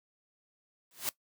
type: noise with exponential growth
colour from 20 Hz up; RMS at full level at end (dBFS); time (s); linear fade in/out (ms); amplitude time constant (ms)
white; -29; 0.91-1.09; 1; 39
effects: noise-tail reverb RT60 0.1 s tail -19 dB re dry + high-pass 100 Hz 12 dB/octave